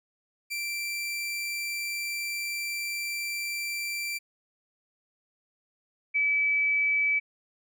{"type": "tone pair in turn", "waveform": ["sawtooth", "sine"], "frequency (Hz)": [2349, 2298], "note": ["D7", "D7"], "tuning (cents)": [0, -38], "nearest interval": "unison", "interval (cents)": 38, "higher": "first", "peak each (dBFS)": [-27, -22], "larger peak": "second", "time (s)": [[0.5, 4.19], [6.14, 7.2]], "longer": "first", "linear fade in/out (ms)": 20, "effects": []}